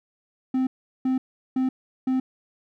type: tone bursts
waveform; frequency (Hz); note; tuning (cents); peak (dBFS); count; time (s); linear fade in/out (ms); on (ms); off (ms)
triangle; 259.6; C4; -13; -18; 4; 0.54-2.2; 5; 130; 380
effects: none

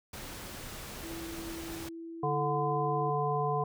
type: noise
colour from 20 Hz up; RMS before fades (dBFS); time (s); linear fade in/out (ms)
pink; -43; 0.13-1.89; 5
type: tone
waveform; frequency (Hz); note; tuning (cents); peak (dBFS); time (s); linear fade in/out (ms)
sine; 331.2; E4; +8; -40; 1.03-3.1; 5
type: harmonic tone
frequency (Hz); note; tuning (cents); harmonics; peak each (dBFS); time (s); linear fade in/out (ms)
146.1; D3; -9; 1 / 3 / 5 / 7; -33 / -33 / -33 / -33; 2.23-3.64; 5
effects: none

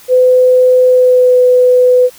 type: tone with pitch glide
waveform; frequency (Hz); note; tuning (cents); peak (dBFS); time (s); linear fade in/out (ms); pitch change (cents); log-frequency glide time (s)
sine; 506 to 500.2; B4 to B4; +42 to +22; -4; 0.08-2.1; 50; -20; 0.86-1.38
effects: white hiss -39 dBFS RMS until 2.18 s

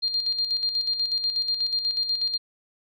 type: tone with tremolo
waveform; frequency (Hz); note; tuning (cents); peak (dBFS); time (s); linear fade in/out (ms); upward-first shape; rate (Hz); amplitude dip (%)
sine; 4200; C8; +6; -21; 0.02-2.38; 20; square; 8.2; 55
effects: none

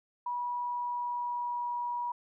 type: tone with pitch glide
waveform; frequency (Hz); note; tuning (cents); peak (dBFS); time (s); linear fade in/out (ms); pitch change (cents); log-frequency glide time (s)
sine; 972 to 964.7; B5 to B5; -28 to -41; -31; 0.26-2.12; 5; -13; 0.6-1.7
effects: none

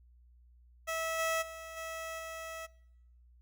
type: tone with level steps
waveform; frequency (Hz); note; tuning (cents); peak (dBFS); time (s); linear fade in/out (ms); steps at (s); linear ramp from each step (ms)
15% pulse; 650; E5; -24; -27 / -24 / -38 / -33 / -35; 0.87-2.67; 20; 1.18 / 1.41 / 1.76 / 2.18; 20
effects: noise-tail reverb RT60 0.9 s tail -24 dB re dry + added 60 Hz sine -58 dBFS peak until 3.41 s

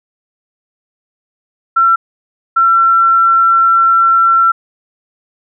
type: tone bursts at uneven times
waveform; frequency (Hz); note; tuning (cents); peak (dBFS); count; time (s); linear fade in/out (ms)
sine; 1352; E6; +43; -6; 2; 1.76-1.96 / 2.56-4.52; 10
effects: none

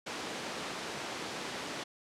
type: band-pass noise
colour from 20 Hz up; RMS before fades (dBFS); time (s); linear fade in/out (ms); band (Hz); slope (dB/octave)
pink; -40; 0.06-1.84; 10; 250 to 6100; 12
effects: low-pass 11000 Hz 12 dB/octave

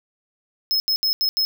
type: tone bursts at uneven times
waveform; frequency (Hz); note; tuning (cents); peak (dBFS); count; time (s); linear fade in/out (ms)
square; 5170; E8; -34; -18; 5; 0.71-0.8 / 0.88-0.96 / 1.03-1.13 / 1.21-1.29 / 1.37-1.45; 0
effects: none

